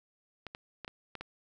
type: clicks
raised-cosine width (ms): 0.3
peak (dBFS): -25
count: 6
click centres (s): 0.467 / 0.549 / 0.847 / 0.879 / 1.153 / 1.21
effects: none